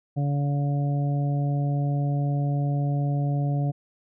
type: harmonic tone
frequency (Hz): 142.7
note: D3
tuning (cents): -49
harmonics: 1 / 2 / 3 / 4 / 5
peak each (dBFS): -22 / -33 / -42 / -38 / -37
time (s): 0.16-3.72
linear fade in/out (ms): 20
effects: none